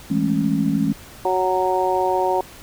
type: chord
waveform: sine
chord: A major seventh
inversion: second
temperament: just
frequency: 165 / 206.2 / 220 / 275 Hz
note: E3 / G#3 / A3 / C#4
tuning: +2 / -12 / 0 / -14 cents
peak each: -23 / -22 / -24 / -21 dBFS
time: 0.1-0.93 s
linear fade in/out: 10 ms
type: harmonic tone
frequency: 185.3 Hz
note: F#3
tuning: 3 cents sharp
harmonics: 2 / 3 / 4 / 5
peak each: -22 / -24 / -22 / -22 dBFS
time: 1.25-2.41 s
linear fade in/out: 2 ms
effects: pink hiss -42 dBFS RMS until 2.62 s